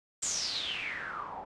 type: noise with low-pass filter sweep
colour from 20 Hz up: white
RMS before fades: -36 dBFS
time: 0.22-1.45 s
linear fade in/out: 10 ms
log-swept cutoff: 7700 to 740 Hz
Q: 8.5
effects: resampled to 22050 Hz